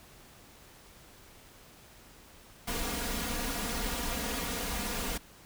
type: noise with comb filter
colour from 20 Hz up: pink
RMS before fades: -34 dBFS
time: 2.67-5.18 s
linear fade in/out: 10 ms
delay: 4.2 ms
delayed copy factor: +0.85
effects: pink hiss -55 dBFS RMS until 5.45 s